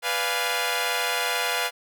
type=chord; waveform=10% pulse; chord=B diminished seventh; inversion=none; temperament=equal; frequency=493.9 / 587.3 / 698.5 / 830.6 Hz; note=B4 / D5 / F5 / Ab5; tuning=0 / 0 / 0 / 0 cents; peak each=-20 / -25 / -19 / -22 dBFS; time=0.02-1.71 s; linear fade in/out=50 ms; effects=none